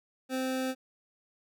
25% pulse tone, 260 Hz, C4, 11 cents flat, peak -26 dBFS, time 0.29-0.75 s, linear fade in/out 50 ms, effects none

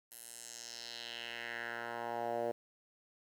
10% pulse tone with band-pass filter sweep, 117.9 Hz, A#2, 20 cents sharp, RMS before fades -42 dBFS, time 0.11-2.52 s, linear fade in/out 10 ms, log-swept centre 12000 to 540 Hz, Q 2.5, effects 10-bit

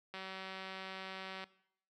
click train, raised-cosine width 0.3 ms, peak -29 dBFS, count 248, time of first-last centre 0.14-1.44 s, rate 190 Hz, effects noise-tail reverb RT60 0.7 s tail -19 dB re dry + high-pass 150 Hz 12 dB/octave

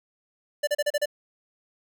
square tone bursts, 587.3 Hz, D5, in tune, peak -22 dBFS, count 6, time 0.63-1.058 s, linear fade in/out 10 ms, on 43 ms, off 34 ms, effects none

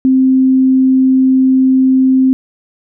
sine tone, 261.6 Hz, C4, in tune, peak -6 dBFS, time 0.05-2.33 s, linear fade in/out 0 ms, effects none

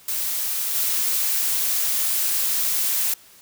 blue noise with level steps, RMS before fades -25 / -22 dBFS, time 0.08-3.14 s, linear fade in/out 5 ms, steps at 0.74 s, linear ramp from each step 20 ms, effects white hiss -50 dBFS RMS until 3.41 s

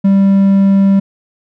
triangle tone, 196 Hz, G3, in tune, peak -4 dBFS, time 0.04-1 s, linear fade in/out 10 ms, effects none

